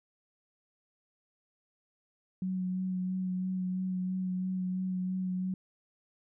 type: tone with vibrato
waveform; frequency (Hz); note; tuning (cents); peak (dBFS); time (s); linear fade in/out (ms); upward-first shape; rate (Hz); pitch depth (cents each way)
sine; 185; F#3; 0; -30; 2.42-5.54; 2; sine; 3; 17
effects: none